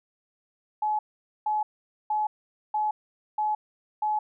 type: tone bursts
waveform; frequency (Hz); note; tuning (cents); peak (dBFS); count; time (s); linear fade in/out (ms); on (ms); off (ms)
sine; 851; G#5; +42; -23; 6; 0.82-4.19; 5; 170; 470
effects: none